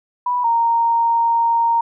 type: tone pair in turn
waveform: sine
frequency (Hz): 983 / 927.8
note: B5 / A#5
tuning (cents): -8 / -8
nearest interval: minor second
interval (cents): 100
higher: first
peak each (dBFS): -16 / -13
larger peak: second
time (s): 0.26-0.44 / 0.44-1.81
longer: second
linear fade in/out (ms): 5
effects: none